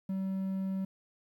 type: tone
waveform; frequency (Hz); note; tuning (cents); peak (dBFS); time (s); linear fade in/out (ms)
triangle; 191.4; G3; -41; -29; 0.09-0.85; 5
effects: 11-bit